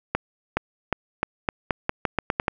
accelerating click train, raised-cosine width 0.5 ms, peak -6 dBFS, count 12, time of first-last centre 0.15-2.481 s, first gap 420 ms, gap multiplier 0.85, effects none

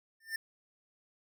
square tone with exponential growth, 1795 Hz, A6, 34 cents sharp, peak -31 dBFS, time 0.2-0.36 s, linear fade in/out 5 ms, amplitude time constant 34 ms, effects none

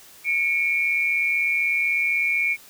sine tone pair together, 2218 / 2378 Hz, C#7 / D7, 0 / +21 cents, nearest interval minor second, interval 121 cents, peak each -22 dBFS, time 0.24-2.57 s, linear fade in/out 50 ms, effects white hiss -48 dBFS RMS until 2.69 s

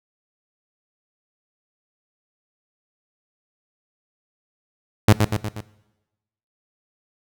sawtooth tone with echo, 106.2 Hz, G#2, 39 cents sharp, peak -5 dBFS, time 5.08-5.13 s, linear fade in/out 5 ms, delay 120 ms, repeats 4, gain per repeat -5 dB, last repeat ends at 5.61 s, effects noise-tail reverb RT60 1.0 s tail -19 dB re dry

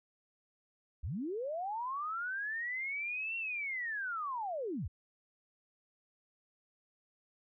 sine linear two-way sweep, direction up then down, 50.1 to 2739 to 50.1 Hz, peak -35 dBFS, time 1.03-4.88 s, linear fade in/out 10 ms, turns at 3.37 s, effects none

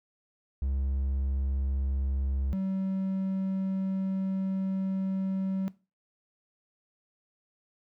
triangle tone pair in turn, 67.6 / 191.2 Hz, C#2 / G3, -43 / -43 cents, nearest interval octave + tritone, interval 1800 cents, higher second, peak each -25 / -26 dBFS, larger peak first, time 0.62-2.53 / 2.53-5.68 s, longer second, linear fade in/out 0 ms, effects noise-tail reverb RT60 0.3 s tail -19 dB re dry

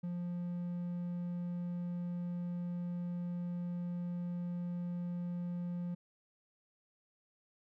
triangle tone, 175.4 Hz, F3, 8 cents sharp, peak -34 dBFS, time 0.03-5.95 s, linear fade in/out 10 ms, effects none

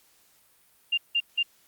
sine tone bursts, 2794 Hz, F7, in tune, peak -21 dBFS, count 3, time 0.92-1.431 s, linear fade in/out 10 ms, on 57 ms, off 170 ms, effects white hiss -62 dBFS RMS until 1.67 s + Opus 48 kbps

